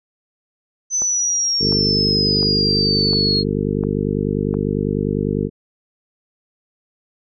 sine exponential sweep, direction down, 6100 to 4258 Hz, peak -16 dBFS, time 0.9-3.44 s, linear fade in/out 50 ms
click train, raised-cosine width 1 ms, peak -17 dBFS, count 6, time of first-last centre 1.02-4.541 s, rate 1.42 Hz
harmonic tone, 50 Hz, G1, 35 cents sharp, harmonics 1 / 2 / 3 / 4 / 5 / 6 / 7 / 8 / 9, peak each -30 / -28 / -24 / -24 / -26 / -29 / -29 / -26 / -26 dBFS, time 1.59-5.5 s, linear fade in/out 50 ms
effects none

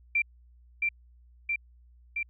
sine tone with echo, 2357 Hz, D7, 6 cents sharp, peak -22 dBFS, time 0.15-0.22 s, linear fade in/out 5 ms, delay 670 ms, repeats 3, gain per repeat -2 dB, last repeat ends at 2.23 s, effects added 60 Hz sine -54 dBFS peak until 2.29 s

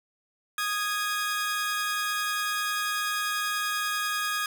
sawtooth tone pair together, 1239 / 1655.4 Hz, D#6 / G#6, -8 / -6 cents, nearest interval perfect fourth, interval 502 cents, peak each -26 dBFS, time 0.58-4.46 s, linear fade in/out 2 ms, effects 8-bit

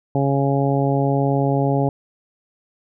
harmonic tone, 138.59 Hz, C#3, in tune, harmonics 1 / 2 / 3 / 4 / 5 / 6, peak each -19 / -22 / -24 / -25 / -26 / -27 dBFS, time 0.15-1.89 s, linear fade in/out 2 ms, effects none

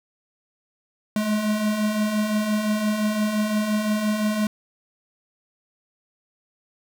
square beating tone pair, 207.7 / 213.5 Hz, G#3 / G#3, 0 / +48 cents, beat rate 5.8 Hz, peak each -30 / -22 dBFS, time 1.16-4.47 s, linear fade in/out 2 ms, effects 9-bit

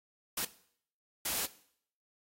white noise bursts at uneven times, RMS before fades -34 dBFS, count 2, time 0.37-0.45 / 1.25-1.46 s, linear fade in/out 5 ms, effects noise-tail reverb RT60 0.6 s tail -17 dB re dry + AAC 48 kbps

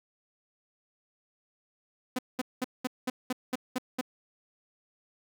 sawtooth tone bursts, 253.5 Hz, B3, 45 cents sharp, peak -24 dBFS, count 9, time 2.16-4.012 s, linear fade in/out 5 ms, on 28 ms, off 200 ms, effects none

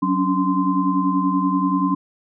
sine tone cluster, 185.8 / 276 / 286.4 / 1038 Hz, F#3 / C#4 / D4 / C6, +7 / -7 / -43 / -14 cents, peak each -22 dBFS, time 0.02-1.95 s, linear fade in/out 10 ms, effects none

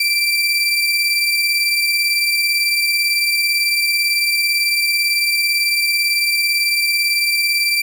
30% pulse tone pair together, 2349 / 4680 Hz, D7 / D8, 0 / -7 cents, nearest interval octave, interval 1193 cents, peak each -13 / -19 dBFS, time 0-7.82 s, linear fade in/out 5 ms, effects none

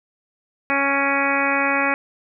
harmonic tone with a mistuned harmonic, 277.6 Hz, C#4, 3 cents sharp, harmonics 1 / 2 / 3 / 4 / 5 / 6 / 7 / 8 / 9, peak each -26 / -26 / -26 / -26 / -26 / -26 / -26 / -26 / -26 dBFS, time 0.7-1.94 s, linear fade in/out 0 ms, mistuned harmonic 8, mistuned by +20 cents, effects none

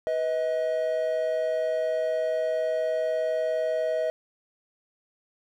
triangle tone pair together, 494.2 / 634 Hz, B4 / D#5, +1 / +32 cents, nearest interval major third, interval 431 cents, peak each -28 / -23 dBFS, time 0.07-4.1 s, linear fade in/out 0 ms, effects none

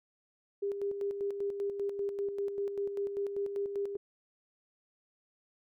sine tone with tremolo, 401.1 Hz, G4, 40 cents sharp, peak -30 dBFS, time 0.62-3.97 s, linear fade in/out 10 ms, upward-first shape square, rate 5.1 Hz, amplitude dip 50%, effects none

